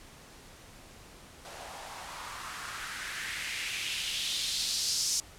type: noise with band-pass filter sweep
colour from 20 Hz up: blue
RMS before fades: -35 dBFS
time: 1.45-5.2 s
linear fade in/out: 0 ms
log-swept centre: 610 to 5900 Hz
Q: 2.6
effects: pink hiss -52 dBFS RMS until 5.38 s + low-pass 11000 Hz 12 dB/octave